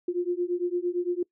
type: beating tone pair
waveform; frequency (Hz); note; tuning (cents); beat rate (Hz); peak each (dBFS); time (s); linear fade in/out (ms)
sine; 349.2 / 358; F4 / F4; 0 / +43; 8.8; -28; 0.08-1.23; 5
effects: noise-tail reverb RT60 0.1 s tail -24 dB re dry